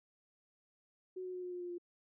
sine tone with pitch steps, 370 / 366.6 / 363.2 / 359.9 / 356.6 / 353.3 / 350 Hz, F#4 / F#4 / F#4 / F#4 / F4 / F4 / F4, 0 / -16 / -32 / -48 / +36 / +20 / +4 cents, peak -40 dBFS, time 1.16-1.783 s, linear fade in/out 10 ms, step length 89 ms, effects none

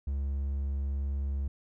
triangle tone, 69.3 Hz, C#2, in tune, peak -27 dBFS, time 0.07-1.48 s, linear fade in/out 5 ms, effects none

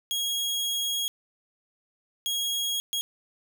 sawtooth tone bursts at uneven times, 3297 Hz, G#7, 13 cents flat, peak -23 dBFS, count 3, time 0.11-1.08 / 2.26-2.8 / 2.93-3.01 s, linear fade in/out 0 ms, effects none

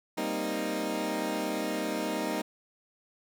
20% pulse chord, C minor seventh, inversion second, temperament equal, 196 / 233.1 / 261.6 / 311.1 Hz, G3 / Bb3 / C4 / Eb4, 0 / 0 / 0 / 0 cents, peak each -32 / -31 / -33 / -28 dBFS, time 0.17-2.42 s, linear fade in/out 10 ms, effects none

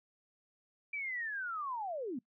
sine linear sweep, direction down, 2349 to 220 Hz, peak -36 dBFS, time 0.93-2.19 s, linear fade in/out 5 ms, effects noise-tail reverb RT60 0.1 s tail -22 dB re dry

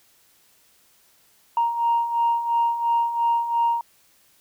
sine beating tone pair, 932.3 / 935.2 Hz, A#5 / A#5, 0 / +5 cents, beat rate 2.9 Hz, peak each -25 / -19 dBFS, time 1.57-3.81 s, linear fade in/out 2 ms, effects tanh soft clip ceiling -13 dBFS + white hiss -59 dBFS RMS until 4.4 s

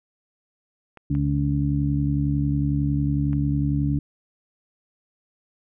clicks, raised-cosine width 0.5 ms, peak -28 dBFS, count 3, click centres 0.973 / 1.151 / 3.331 s
harmonic tone, 71 Hz, C#2, 42 cents sharp, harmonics 1 / 2 / 3 / 4, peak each -27 / -22 / -32 / -25 dBFS, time 1.1-3.99 s, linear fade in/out 5 ms
effects none

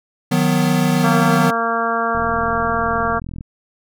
square chord, B major, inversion first, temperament equal with one note detuned, 155.56 / 182.87 / 246.9 Hz, D#3 / F#3 / B3, 0 / -20 / 0 cents, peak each -19 dBFS, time 0.31-1.51 s, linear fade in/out 10 ms
harmonic tone, 230 Hz, A#3, 23 cents flat, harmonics 1 / 2 / 3 / 4 / 5 / 6 / 7, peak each -27 / -25 / -22 / -27 / -22 / -23 / -27 dBFS, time 1.03-3.2 s, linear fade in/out 20 ms
click train, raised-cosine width 5 ms, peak -18 dBFS, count 54, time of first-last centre 2.15-3.409 s, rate 42.1 Hz
effects none

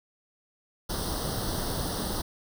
pink noise with comb filter, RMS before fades -31 dBFS, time 0.89-2.22 s, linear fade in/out 10 ms, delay 0.21 ms, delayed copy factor +0.9, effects none

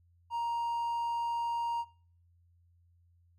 triangle tone, 937 Hz, A#5, 9 cents sharp, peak -29 dBFS, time 0.3-1.85 s, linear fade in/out 50 ms, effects noise-tail reverb RT60 0.5 s tail -21 dB re dry + added 86 Hz sine -63 dBFS peak until 3.38 s

